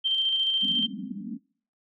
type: tone with tremolo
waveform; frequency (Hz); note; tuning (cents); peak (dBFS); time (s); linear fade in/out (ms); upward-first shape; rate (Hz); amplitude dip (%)
sine; 3138; G7; +1; -21; 0.04-0.87; 20; square; 14; 30
type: band-pass noise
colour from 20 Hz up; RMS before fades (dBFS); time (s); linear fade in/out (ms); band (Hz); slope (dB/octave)
pink; -35; 0.61-1.39; 50; 180 to 280; 96
effects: noise-tail reverb RT60 0.5 s tail -24 dB re dry